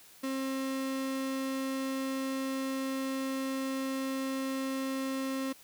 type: tone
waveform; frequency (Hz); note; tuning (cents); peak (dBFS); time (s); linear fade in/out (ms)
35% pulse; 266.8; C4; +34; -30; 0.23-5.53; 10
effects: white hiss -56 dBFS RMS until 5.63 s